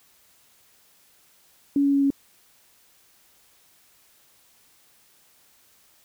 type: tone with pitch steps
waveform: sine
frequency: 282 / 280.4 / 278.8 / 277.2 Hz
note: C#4 / C#4 / C#4 / C#4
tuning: +30 / +20 / +10 / 0 cents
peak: -17 dBFS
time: 1.76-2.104 s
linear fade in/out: 2 ms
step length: 86 ms
effects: white hiss -59 dBFS RMS until 6.04 s

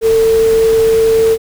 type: tone in noise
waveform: sine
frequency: 448.4 Hz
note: A4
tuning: 33 cents sharp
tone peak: -7 dBFS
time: 0.01-1.38 s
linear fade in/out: 50 ms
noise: pink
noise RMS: -25 dBFS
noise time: 0.01-1.38 s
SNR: +15 dB
effects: none

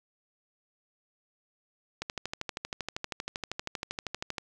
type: click train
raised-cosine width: 0.2 ms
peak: -16 dBFS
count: 31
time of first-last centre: 2.02-4.382 s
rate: 12.7 Hz
effects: none

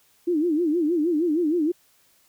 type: tone with vibrato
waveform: sine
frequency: 324.3 Hz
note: E4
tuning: 28 cents flat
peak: -19 dBFS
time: 0.27-1.72 s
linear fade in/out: 10 ms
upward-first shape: sine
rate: 6.4 Hz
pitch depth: 170 cents each way
effects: white hiss -61 dBFS RMS until 2.28 s

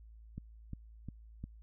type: click train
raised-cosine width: 5 ms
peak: -29 dBFS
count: 4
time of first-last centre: 0.38-1.44 s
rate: 2.83 Hz
effects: added 55 Hz sine -52 dBFS peak until 1.62 s

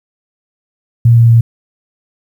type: tone with pitch steps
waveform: sine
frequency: 117.4 / 116.52 / 115.65 Hz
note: A#2 / A#2 / A#2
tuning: +13 / 0 / -13 cents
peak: -3 dBFS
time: 1.05-1.41 s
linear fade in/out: 5 ms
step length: 120 ms
effects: 7-bit

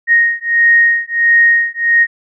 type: beating tone pair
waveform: sine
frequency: 1864.7 / 1866.2 Hz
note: A#6 / A#6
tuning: 0 / +1 cents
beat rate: 1.5 Hz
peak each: -11 dBFS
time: 0.07-2.07 s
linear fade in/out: 50 ms
effects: none

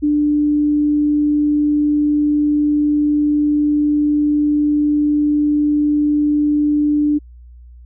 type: tone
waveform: sine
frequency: 296 Hz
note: D4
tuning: 14 cents sharp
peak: -12 dBFS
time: 0.02-7.19 s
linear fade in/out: 20 ms
effects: added 60 Hz sine -37 dBFS peak until 7.85 s

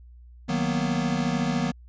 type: chord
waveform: square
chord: B major seventh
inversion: first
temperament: equal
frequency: 155.56 / 185 / 233.1 / 246.9 Hz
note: D#3 / F#3 / A#3 / B3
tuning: 0 / 0 / 0 / 0 cents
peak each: -30 / -30 / -30 / -29 dBFS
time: 0.48-1.72 s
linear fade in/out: 20 ms
effects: added 60 Hz sine -45 dBFS peak until 1.88 s + resampled to 16000 Hz

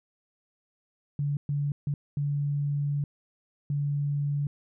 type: tone bursts at uneven times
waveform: sine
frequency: 143.8 Hz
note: D3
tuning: 36 cents flat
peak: -25 dBFS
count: 5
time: 1.19-1.37 / 1.49-1.72 / 1.87-1.94 / 2.17-3.04 / 3.7-4.47 s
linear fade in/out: 2 ms
effects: none

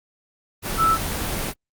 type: tone in noise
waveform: sine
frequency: 1318.5 Hz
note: E6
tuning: in tune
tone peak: -15 dBFS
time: 0.77-0.98 s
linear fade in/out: 50 ms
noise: pink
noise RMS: -26 dBFS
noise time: 0.62-1.54 s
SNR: +8 dB
effects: Opus 24 kbps

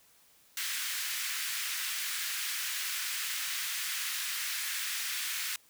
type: high-pass noise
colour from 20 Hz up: pink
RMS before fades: -35 dBFS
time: 0.57-5.56 s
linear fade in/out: 2 ms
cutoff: 1600 Hz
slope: 24 dB/octave
effects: white hiss -63 dBFS RMS until 5.69 s

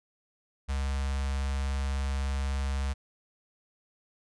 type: tone with notch filter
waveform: square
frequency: 68.2 Hz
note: C#2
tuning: 28 cents flat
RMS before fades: -30 dBFS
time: 0.68-2.94 s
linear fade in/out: 20 ms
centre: 320 Hz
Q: 0.57
effects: resampled to 22050 Hz

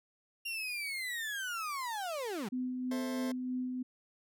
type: linear sweep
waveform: 35% pulse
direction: down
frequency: 2794 to 174.61 Hz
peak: -34 dBFS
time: 0.45-2.49 s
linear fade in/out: 10 ms
type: tone with tremolo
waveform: sine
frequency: 253 Hz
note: B3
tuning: 42 cents sharp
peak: -32 dBFS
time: 2.52-3.83 s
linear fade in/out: 10 ms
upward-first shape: sine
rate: 3.1 Hz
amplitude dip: 30%
type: chord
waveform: sawtooth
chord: A minor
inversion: none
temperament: just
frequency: 440 / 528 / 660 Hz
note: A4 / C5 / E5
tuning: 0 / +16 / +2 cents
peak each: -41 / -38 / -41 dBFS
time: 2.91-3.32 s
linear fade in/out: 5 ms
effects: none

